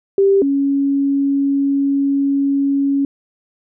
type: tone pair in turn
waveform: sine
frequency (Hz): 393.1 / 278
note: G4 / C#4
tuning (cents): +5 / +5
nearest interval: tritone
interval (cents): 600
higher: first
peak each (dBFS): -9 / -13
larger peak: first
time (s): 0.18-0.42 / 0.42-3.05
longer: second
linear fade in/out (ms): 2
effects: none

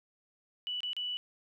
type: tone with dropouts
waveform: sine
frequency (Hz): 2960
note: F#7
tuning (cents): 0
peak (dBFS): -33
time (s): 0.67-1.17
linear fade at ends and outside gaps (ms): 0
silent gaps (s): 0.805-0.832 / 0.932-0.966
effects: 12-bit

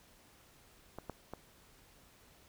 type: clicks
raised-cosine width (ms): 1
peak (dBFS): -29 / -26 / -28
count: 3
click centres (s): 0.986 / 1.097 / 1.336
effects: pink hiss -63 dBFS RMS until 2.48 s

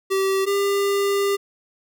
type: tone pair in turn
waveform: square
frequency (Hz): 386.3 / 399.5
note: G4 / G4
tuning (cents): -25 / +33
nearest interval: minor second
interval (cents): 58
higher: second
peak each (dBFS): -19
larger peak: neither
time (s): 0.1-0.46 / 0.46-1.37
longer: second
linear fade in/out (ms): 20
effects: none

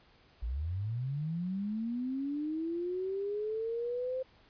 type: linear sweep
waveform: sine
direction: up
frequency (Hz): 52 to 523.3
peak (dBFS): -32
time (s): 0.42-4.23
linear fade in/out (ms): 10
effects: pink hiss -63 dBFS RMS until 4.49 s + resampled to 11025 Hz

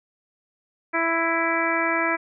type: harmonic tone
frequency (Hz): 331.1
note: E4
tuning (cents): +8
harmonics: 1 / 2 / 3 / 4 / 5 / 6 / 7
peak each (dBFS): -28 / -28 / -28 / -28 / -28 / -28 / -28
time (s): 0.93-2.17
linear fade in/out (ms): 20
effects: none

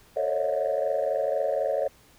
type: tone cluster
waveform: sine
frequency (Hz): 444.9 / 537 / 561 / 635 / 717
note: A4 / C5 / C#5 / D#5 / F5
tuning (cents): +19 / +45 / +21 / +35 / +45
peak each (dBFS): -32 / -31 / -26 / -28 / -33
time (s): 0.16-1.88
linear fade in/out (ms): 10
effects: tanh soft clip ceiling -16 dBFS + pink hiss -57 dBFS RMS until 2.18 s

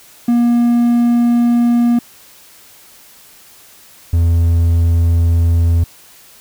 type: tone pair in turn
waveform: triangle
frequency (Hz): 238.1 / 84.18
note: A#3 / E2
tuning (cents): +37 / +37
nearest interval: octave + tritone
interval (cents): 1800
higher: first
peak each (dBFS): -7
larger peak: neither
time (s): 0.28-1.99 / 4.13-5.84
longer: neither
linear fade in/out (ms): 5
effects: white hiss -43 dBFS RMS until 6.4 s

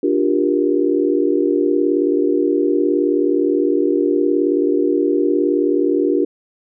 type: chord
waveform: sine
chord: G minor seventh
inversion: second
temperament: just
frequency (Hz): 294 / 352.8 / 392 / 470.4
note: D4 / F4 / G4 / Bb4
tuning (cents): +2 / +18 / 0 / +16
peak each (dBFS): -18 / -18 / -19 / -22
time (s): 0.03-6.25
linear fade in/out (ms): 5
effects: none

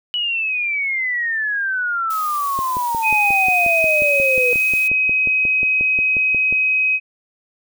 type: exponential sweep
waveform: sine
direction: down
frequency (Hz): 2960 to 482.3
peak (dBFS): -18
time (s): 0.14-4.53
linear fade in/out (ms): 0
type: noise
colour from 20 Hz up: blue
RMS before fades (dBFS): -33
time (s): 2.1-4.88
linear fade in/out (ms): 5
type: click train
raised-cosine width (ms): 2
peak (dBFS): -17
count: 23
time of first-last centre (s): 2.59-6.526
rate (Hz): 5.59
type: tone with pitch glide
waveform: sine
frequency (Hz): 2509 to 2531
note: D#7 to D#7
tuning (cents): +14 to +29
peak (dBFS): -14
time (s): 3.02-7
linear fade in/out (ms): 50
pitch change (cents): +15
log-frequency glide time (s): 3.7-3.98
effects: none

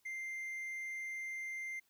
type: tone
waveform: triangle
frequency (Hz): 2093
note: C7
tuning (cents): 0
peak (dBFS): -38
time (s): 0.05-1.8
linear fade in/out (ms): 10
effects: white hiss -75 dBFS RMS until 1.89 s

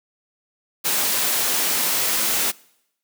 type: high-pass noise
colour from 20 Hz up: white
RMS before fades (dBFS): -21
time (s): 0.84-2.52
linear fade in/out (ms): 20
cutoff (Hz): 180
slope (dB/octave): 12
effects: noise-tail reverb RT60 0.8 s tail -24 dB re dry

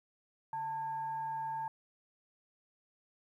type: tone with frequency modulation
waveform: sine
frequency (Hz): 891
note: A5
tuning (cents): +22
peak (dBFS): -35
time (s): 0.53-1.68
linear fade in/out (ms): 2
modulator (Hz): 748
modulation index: 0.25
effects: 12-bit

